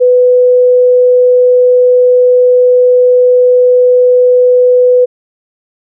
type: tone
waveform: sine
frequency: 497.8 Hz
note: B4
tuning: 14 cents sharp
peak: -3 dBFS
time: 0-5.06 s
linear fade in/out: 20 ms
effects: none